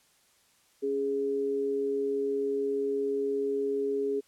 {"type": "tone pair together", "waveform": "sine", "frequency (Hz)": [277.2, 414.1], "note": ["C#4", "G#4"], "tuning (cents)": [0, -5], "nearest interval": "perfect fifth", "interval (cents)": 695, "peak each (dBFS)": [-35, -27], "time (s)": [0.82, 4.21], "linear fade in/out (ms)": 20, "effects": ["white hiss -65 dBFS RMS until 4.27 s", "low-pass 11000 Hz 12 dB/octave"]}